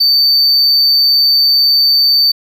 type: tone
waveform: triangle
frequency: 4571 Hz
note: D8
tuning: 48 cents flat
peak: -6 dBFS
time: 0-2.32 s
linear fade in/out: 10 ms
effects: none